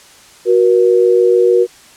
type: tone pair together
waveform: sine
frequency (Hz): 370 / 476.6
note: F#4 / A#4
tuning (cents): 0 / +38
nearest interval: major third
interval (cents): 438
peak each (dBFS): -10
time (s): 0.45-1.67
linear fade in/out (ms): 50
effects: white hiss -42 dBFS RMS until 1.96 s + low-pass 9000 Hz 12 dB/octave